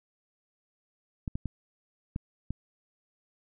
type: clicks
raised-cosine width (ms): 5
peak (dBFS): -20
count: 5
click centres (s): 1.278 / 1.355 / 1.457 / 2.161 / 2.506
effects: none